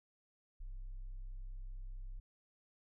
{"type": "tone", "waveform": "sine", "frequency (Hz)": 32.33, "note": "C1", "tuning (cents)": -20, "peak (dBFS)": -40, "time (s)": [0.6, 2.2], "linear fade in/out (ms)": 10, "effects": ["tanh soft clip ceiling -42 dBFS"]}